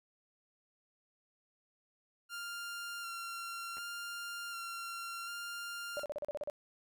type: tone with vibrato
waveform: sawtooth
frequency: 1386 Hz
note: F6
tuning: 14 cents flat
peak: -37 dBFS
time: 2.29-6.06 s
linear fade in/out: 50 ms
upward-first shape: square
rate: 0.67 Hz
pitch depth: 15 cents each way
type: clicks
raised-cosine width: 0.5 ms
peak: -38 dBFS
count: 2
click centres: 3.77 / 3.782 s
type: tone bursts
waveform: sine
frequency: 587.3 Hz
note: D5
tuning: in tune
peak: -35 dBFS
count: 9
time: 5.97-6.499 s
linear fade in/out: 0 ms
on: 25 ms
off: 38 ms
effects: none